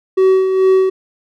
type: tone with tremolo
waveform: triangle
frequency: 378.5 Hz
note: F#4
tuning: 39 cents sharp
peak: -5 dBFS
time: 0.17-0.9 s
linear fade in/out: 10 ms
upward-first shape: sine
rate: 2.3 Hz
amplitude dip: 50%
effects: none